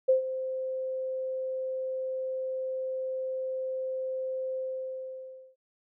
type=tone with ADSR envelope; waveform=sine; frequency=521 Hz; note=C5; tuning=7 cents flat; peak=-17 dBFS; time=0.08-5.56 s; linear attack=14 ms; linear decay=120 ms; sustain=-13 dB; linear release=990 ms; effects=none